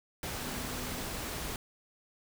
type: tone in noise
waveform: sine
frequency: 249.5 Hz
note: B3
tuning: 18 cents sharp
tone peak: -44 dBFS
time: 0.42-1.03 s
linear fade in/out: 2 ms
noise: pink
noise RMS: -38 dBFS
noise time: 0.23-1.56 s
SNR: -9 dB
effects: none